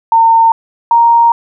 sine tone pair in turn, 910 / 932.9 Hz, A#5 / A#5, -42 / +1 cents, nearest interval unison, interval 43 cents, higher second, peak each -4 dBFS, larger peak neither, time 0.12-0.52 / 0.91-1.32 s, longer second, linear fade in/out 2 ms, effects none

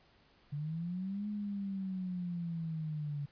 sine linear two-way sweep, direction up then down, 141.8 to 210 to 142 Hz, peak -35 dBFS, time 0.52-3.26 s, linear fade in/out 10 ms, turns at 1.28 s, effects pink hiss -66 dBFS RMS until 3.31 s + resampled to 11025 Hz

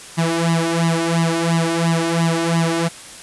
sawtooth tone with flanger, 166.3 Hz, E3, 16 cents sharp, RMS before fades -18 dBFS, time 0.17-2.89 s, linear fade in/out 20 ms, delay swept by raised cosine 1 to 2.8 ms, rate 2.9 Hz, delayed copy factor +0.85, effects white hiss -37 dBFS RMS until 3.22 s + resampled to 24000 Hz

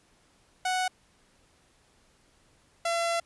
sawtooth tone pair in turn, 740 / 677.6 Hz, F#5 / E5, 0 / +48 cents, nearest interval major second, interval 152 cents, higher first, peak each -22 dBFS, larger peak neither, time 0.65-0.88 / 2.85-3.2 s, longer second, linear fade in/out 5 ms, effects pink hiss -64 dBFS RMS until 3.25 s + resampled to 24000 Hz

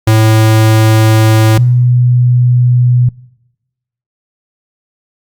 square / sine tone pair in turn, 110 / 123.34 Hz, A2 / B2, 0 / -2 cents, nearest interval major second, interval 198 cents, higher second, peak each -5 dBFS, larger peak neither, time 0.07-1.58 / 1.58-3.09 s, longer neither, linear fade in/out 5 ms, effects noise-tail reverb RT60 1.0 s tail -24 dB re dry + Opus 48 kbps

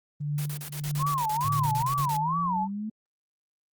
sine tone with tremolo, 146.83 Hz, D3, in tune, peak -25 dBFS, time 0.2-2.08 s, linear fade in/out 10 ms, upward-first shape triangle, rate 1.6 Hz, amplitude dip 90%
white noise bursts, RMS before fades -38 dBFS, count 16, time 0.38-2.168 s, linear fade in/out 2 ms, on 78 ms, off 36 ms
sine tone with vibrato, 994 Hz, B5, 11 cents sharp, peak -25 dBFS, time 0.98-2.68 s, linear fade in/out 50 ms, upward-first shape sine, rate 2.3 Hz, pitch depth 260 cents each way
sine exponential sweep, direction up, 103.83 to 220 Hz, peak -30 dBFS, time 1.44-2.9 s, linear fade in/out 10 ms
effects Opus 32 kbps

